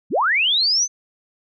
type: linear sweep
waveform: sine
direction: up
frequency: 116.54 to 6272 Hz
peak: -15 dBFS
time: 0.1-0.88 s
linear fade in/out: 50 ms
effects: none